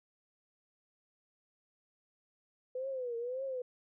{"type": "tone with vibrato", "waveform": "sine", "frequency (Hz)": 501, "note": "B4", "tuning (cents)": 25, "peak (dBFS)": -35, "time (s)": [2.75, 3.62], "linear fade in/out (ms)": 5, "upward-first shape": "triangle", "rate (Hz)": 1.8, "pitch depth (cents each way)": 150, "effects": []}